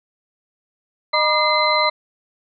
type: tone cluster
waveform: sine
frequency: 612 / 964 / 1206 / 2071 / 4056 Hz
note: D#5 / B5 / D6 / C7 / B7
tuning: -29 / -42 / +46 / -18 / +45 cents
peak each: -21 dBFS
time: 1.13-1.9 s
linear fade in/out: 10 ms
effects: none